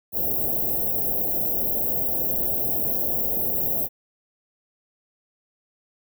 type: band-stop noise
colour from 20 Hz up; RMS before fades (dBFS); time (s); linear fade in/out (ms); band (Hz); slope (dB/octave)
white; -24; 0.12-3.89; 50; 730 to 13000; 48
effects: none